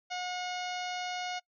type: harmonic tone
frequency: 724 Hz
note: F#5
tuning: 38 cents flat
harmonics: 1 / 2 / 3 / 4 / 5 / 6 / 7 / 8 / 9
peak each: -36 / -43 / -42 / -44 / -47 / -47 / -49 / -49 / -53 dBFS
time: 0.1-1.4 s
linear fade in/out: 20 ms
effects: noise-tail reverb RT60 0.1 s tail -24 dB re dry